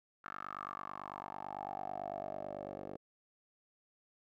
10% pulse tone with band-pass filter sweep, 49 Hz, G1, in tune, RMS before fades -44 dBFS, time 0.24-2.97 s, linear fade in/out 10 ms, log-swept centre 1400 to 490 Hz, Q 6.3, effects none

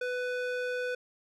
square tone with band-pass filter, 497.5 Hz, B4, 13 cents sharp, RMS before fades -33 dBFS, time 0.01-0.95 s, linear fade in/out 5 ms, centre 1200 Hz, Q 0.89, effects none

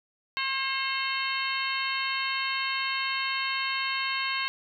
harmonic tone with a mistuned harmonic, 536 Hz, C5, 42 cents sharp, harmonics 2 / 3 / 4 / 5 / 6 / 7 / 8, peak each -33 / -35 / -33 / -34 / -36 / -39 / -36 dBFS, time 0.37-4.48 s, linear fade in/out 0 ms, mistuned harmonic 6, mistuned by -77 cents, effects none

